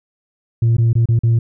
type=tone with dropouts; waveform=sine; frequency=115.5 Hz; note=A#2; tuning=16 cents flat; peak=-8 dBFS; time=0.62-1.39 s; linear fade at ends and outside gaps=5 ms; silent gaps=0.768-0.782 / 0.931-0.953 / 1.057-1.087 / 1.191-1.234 s; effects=tanh soft clip ceiling -9 dBFS